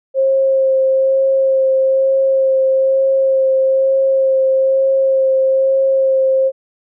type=tone with vibrato; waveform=sine; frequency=533 Hz; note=C5; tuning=32 cents sharp; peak=-10 dBFS; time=0.14-6.52 s; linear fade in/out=50 ms; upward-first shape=sine; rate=1.1 Hz; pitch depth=12 cents each way; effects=none